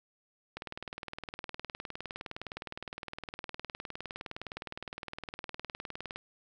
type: click train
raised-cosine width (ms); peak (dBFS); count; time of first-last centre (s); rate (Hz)
0.3; -23; 110; 0.57-6.16; 19.5
effects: none